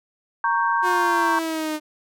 sine chord, G diminished, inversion first, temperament equal, 932.3 / 1108.7 / 1568 Hz, Bb5 / Db6 / G6, 0 / 0 / 0 cents, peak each -21 / -23 / -24 dBFS, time 0.44-1.39 s, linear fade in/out 2 ms
sawtooth linear sweep, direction down, 362.4 to 303.8 Hz, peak -20 dBFS, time 0.82-1.8 s, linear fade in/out 50 ms
effects none

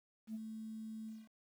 sine tone with ADSR envelope, 220 Hz, A3, in tune, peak -37 dBFS, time 0.27-1.29 s, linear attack 76 ms, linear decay 28 ms, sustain -6 dB, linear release 210 ms, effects tanh soft clip ceiling -36 dBFS + 11-bit

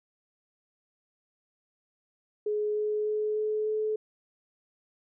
sine tone with pitch steps, 421.1 / 423.5 / 426 / 428.5 / 430.9 Hz, G#4 / G#4 / G#4 / A4 / A4, +24 / +34 / +44 / -46 / -36 cents, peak -26 dBFS, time 2.46-3.96 s, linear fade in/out 5 ms, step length 300 ms, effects none

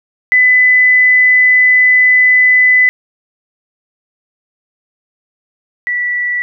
sine tone pair in turn, 2004 / 1957.1 Hz, B6 / B6, +25 / -16 cents, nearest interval unison, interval 41 cents, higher first, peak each -5 / -13 dBFS, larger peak first, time 0.32-2.89 / 5.87-6.42 s, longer first, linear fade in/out 0 ms, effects none

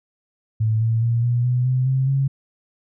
sine tone with pitch steps, 110 / 113.42 / 116.95 / 120.58 / 124.33 / 128.19 / 132.18 / 136.29 Hz, A2 / A#2 / A#2 / B2 / B2 / C3 / C3 / C#3, 0 / -47 / +6 / -41 / +12 / -35 / +18 / -29 cents, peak -16 dBFS, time 0.6-2.28 s, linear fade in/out 10 ms, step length 210 ms, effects none

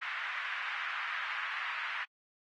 white band-pass noise, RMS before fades -38 dBFS, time 0.01-2.05 s, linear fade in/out 20 ms, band 1200 to 2200 Hz, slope 24 dB/octave, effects AAC 32 kbps

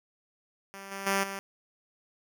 5% pulse tone with level steps, 196 Hz, G3, in tune, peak -31 / -25 / -14 / -24 dBFS, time 0.74-1.39 s, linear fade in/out 0 ms, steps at 0.91 / 1.06 / 1.23 s, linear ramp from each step 10 ms, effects none

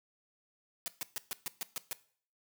white noise bursts, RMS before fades -37 dBFS, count 8, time 0.86-1.93 s, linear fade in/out 0 ms, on 20 ms, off 130 ms, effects noise-tail reverb RT60 0.5 s tail -18 dB re dry + high-pass 100 Hz 12 dB/octave

